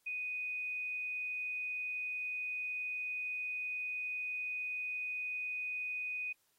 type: tone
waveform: sine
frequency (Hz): 2489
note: D#7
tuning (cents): 0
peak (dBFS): -36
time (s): 0.06-6.33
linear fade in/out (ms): 10
effects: white hiss -75 dBFS RMS until 6.58 s + AAC 48 kbps